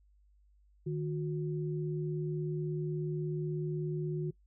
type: tone pair together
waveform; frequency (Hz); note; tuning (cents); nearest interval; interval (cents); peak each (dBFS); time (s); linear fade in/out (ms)
sine; 152.73 / 362.4; D#3 / F#4; -32 / -36; octave + minor third; 1496; -33 / -37; 0.86-4.31; 10
effects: noise-tail reverb RT60 0.1 s tail -21 dB re dry + added 50 Hz sine -62 dBFS peak until 4.46 s